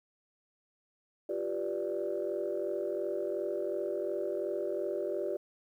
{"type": "chord", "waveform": "sine", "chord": "G dominant seventh", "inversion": "third", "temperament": "equal", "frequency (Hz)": [349.2, 392, 493.9, 587.3], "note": ["F4", "G4", "B4", "D5"], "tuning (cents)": [0, 0, 0, 0], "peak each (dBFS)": [-37, -35, -40, -35], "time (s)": [1.29, 5.37], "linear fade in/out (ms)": 5, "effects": ["tanh soft clip ceiling -23 dBFS", "11-bit"]}